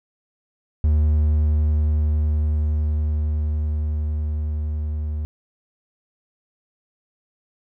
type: tone with level ramp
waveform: triangle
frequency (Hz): 75.9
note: D#2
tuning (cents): -42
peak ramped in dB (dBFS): -12 to -21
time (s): 0.84-5.25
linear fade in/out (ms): 0
effects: none

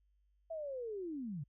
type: linear sweep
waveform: sine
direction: down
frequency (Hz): 666 to 129.4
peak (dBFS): -39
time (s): 0.5-1.44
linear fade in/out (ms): 10
effects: added 50 Hz sine -70 dBFS peak until 1.48 s

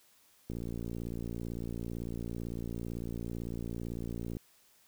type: click train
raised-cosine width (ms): 3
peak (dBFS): -26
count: 225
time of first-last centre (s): 0.5-4.369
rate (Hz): 57.9
effects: white hiss -65 dBFS RMS until 4.87 s

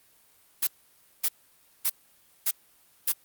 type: noise bursts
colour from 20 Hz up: blue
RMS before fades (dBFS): -24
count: 5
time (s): 0.62-3.125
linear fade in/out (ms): 10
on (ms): 53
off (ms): 560
effects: white hiss -61 dBFS RMS until 3.24 s + Opus 32 kbps

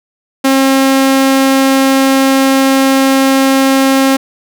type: tone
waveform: sawtooth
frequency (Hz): 268.7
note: C4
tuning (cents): +46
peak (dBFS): -3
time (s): 0.44-4.17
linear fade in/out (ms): 10
effects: none

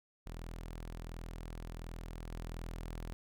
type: tone with level steps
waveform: sawtooth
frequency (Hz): 41.39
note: E1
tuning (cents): +8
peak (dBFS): -39 / -37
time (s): 0.26-3.13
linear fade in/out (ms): 0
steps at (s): 2.3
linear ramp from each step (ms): 20
effects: none

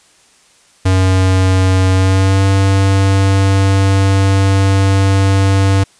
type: tone with pitch glide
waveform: square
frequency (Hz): 93.9 to 97.21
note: F#2 to G2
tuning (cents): +26 to -14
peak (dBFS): -9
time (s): 0.85-5.84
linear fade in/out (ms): 10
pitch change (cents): +60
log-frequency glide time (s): 1.93-2.43
effects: white hiss -49 dBFS RMS until 5.99 s + resampled to 22050 Hz

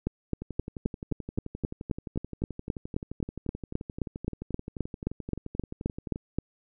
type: two click trains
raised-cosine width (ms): 3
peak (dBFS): -14 / -23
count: 25 / 67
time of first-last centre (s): 0.07-6.386 / 0.42-6.159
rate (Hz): 3.8 / 11.5
effects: none

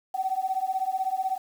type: beating tone pair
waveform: sine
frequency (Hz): 752 / 768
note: F#5 / G5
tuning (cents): +28 / -36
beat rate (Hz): 16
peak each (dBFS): -28 / -28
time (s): 0.14-1.38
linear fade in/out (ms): 10
effects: 8-bit

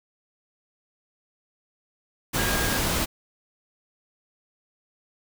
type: tone in noise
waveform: sine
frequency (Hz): 1625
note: G#6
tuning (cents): -38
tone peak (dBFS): -30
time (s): 2.37-2.79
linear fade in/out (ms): 20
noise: pink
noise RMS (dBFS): -25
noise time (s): 2.33-3.06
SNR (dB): -8
effects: none

